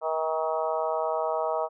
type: harmonic tone with a mistuned harmonic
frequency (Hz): 159.3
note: D#3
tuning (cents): +41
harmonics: 3 / 4 / 5 / 6 / 7 / 8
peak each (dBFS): -32 / -28 / -33 / -33 / -36 / -37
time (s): 0.01-1.69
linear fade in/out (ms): 50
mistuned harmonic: 6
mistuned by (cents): -18
effects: none